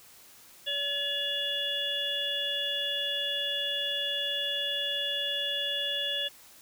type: harmonic tone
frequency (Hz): 570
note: C#5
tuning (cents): +48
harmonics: 1 / 3 / 5 / 6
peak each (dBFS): -39 / -38 / -33 / -31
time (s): 0.66-6.29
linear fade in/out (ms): 20
effects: white hiss -54 dBFS RMS until 6.61 s